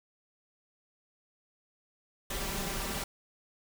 pink noise with comb filter, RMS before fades -35 dBFS, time 2.3-3.04 s, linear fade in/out 5 ms, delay 5.1 ms, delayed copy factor +0.7, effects none

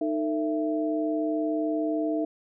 sine tone cluster, 308.4 / 451.8 / 665 Hz, D#4 / A4 / E5, -15 / +46 / +15 cents, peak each -26 / -33 / -30 dBFS, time 0.01-2.25 s, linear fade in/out 5 ms, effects none

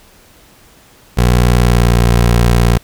20% pulse tone with pitch glide, 60.5 to 58.85 Hz, B1 to A#1, -35 to +17 cents, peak -3 dBFS, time 1.17-2.78 s, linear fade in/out 10 ms, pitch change -48 cents, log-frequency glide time 1.59-1.91 s, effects pink hiss -45 dBFS RMS until 2.83 s

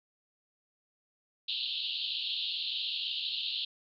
white band-pass noise, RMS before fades -35 dBFS, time 1.48-3.65 s, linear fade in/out 5 ms, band 2800 to 4300 Hz, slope 96 dB/octave, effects none

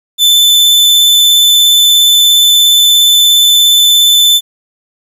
40% pulse tone with vibrato, 3520 Hz, A7, in tune, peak -3 dBFS, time 0.18-4.41 s, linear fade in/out 50 ms, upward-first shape sine, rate 17 Hz, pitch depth 12 cents each way, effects 7-bit

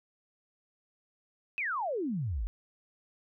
sine exponential sweep, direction down, 2637 to 43.65 Hz, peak -30 dBFS, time 1.58-2.47 s, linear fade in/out 0 ms, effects none

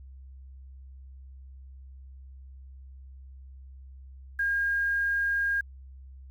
sine tone with quantisation, 1619 Hz, G#6, 45 cents flat, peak -24 dBFS, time 4.39-5.61 s, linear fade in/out 5 ms, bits 9, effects added 66 Hz sine -44 dBFS peak until 6.3 s

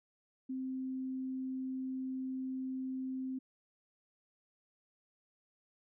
sine tone, 260.9 Hz, C4, 5 cents flat, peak -36 dBFS, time 0.49-3.39 s, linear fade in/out 10 ms, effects none

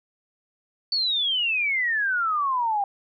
sine exponential sweep, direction down, 4534 to 784 Hz, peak -21 dBFS, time 0.92-2.84 s, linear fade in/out 2 ms, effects none

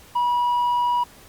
triangle tone with hard clipping, 970 Hz, B5, 31 cents flat, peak -17 dBFS, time 0.15-1.04 s, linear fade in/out 10 ms, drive 1 dB, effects pink hiss -48 dBFS RMS until 1.28 s + Opus 48 kbps

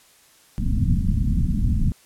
pink low-pass noise, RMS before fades -20 dBFS, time 0.58-1.92 s, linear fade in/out 0 ms, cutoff 240 Hz, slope 48 dB/octave, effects white hiss -54 dBFS RMS until 2.05 s + low-pass 12000 Hz 12 dB/octave

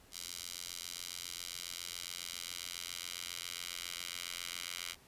10% pulse tone with high-pass filter sweep, 87.31 Hz, F2, in tune, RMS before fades -44 dBFS, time 0.11-4.96 s, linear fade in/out 50 ms, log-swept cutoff 4400 to 2700 Hz, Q 1.1, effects pink hiss -62 dBFS RMS until 5.07 s + resampled to 32000 Hz

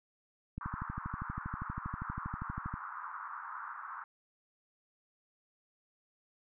click train, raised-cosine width 5 ms, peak -26 dBFS, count 28, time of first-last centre 0.58-2.74 s, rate 12.5 Hz
white band-pass noise, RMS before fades -44 dBFS, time 0.61-4.04 s, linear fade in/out 2 ms, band 1000 to 1400 Hz, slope 48 dB/octave
effects none

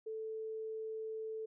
sine tone, 440 Hz, A4, in tune, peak -39 dBFS, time 0.06-1.46 s, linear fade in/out 10 ms, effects none

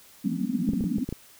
white band-pass noise, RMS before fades -27 dBFS, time 0.24-1.05 s, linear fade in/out 20 ms, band 170 to 280 Hz, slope 96 dB/octave
clicks, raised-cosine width 3 ms, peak -18 dBFS, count 7, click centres 0.69 / 0.735 / 0.808 / 0.84 / 0.984 / 1.09 / 1.126 s
effects white hiss -53 dBFS RMS until 1.39 s

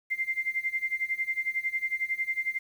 sine tone with tremolo, 2093 Hz, C7, in tune, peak -24 dBFS, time 0.1-2.59 s, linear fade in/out 20 ms, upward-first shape sine, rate 11 Hz, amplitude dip 90%, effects 9-bit

